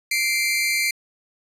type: tone pair together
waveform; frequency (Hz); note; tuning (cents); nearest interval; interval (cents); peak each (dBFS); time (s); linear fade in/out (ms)
sawtooth; 2093 / 2338; C7 / D7; 0 / -8; major second; 192; -19; 0.11-0.91; 5
effects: resampled to 32000 Hz